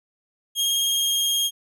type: tone with vibrato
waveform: sawtooth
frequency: 3241 Hz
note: G#7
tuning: 43 cents flat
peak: -17 dBFS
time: 0.55-1.51 s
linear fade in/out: 50 ms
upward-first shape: square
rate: 19 Hz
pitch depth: 12 cents each way
effects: none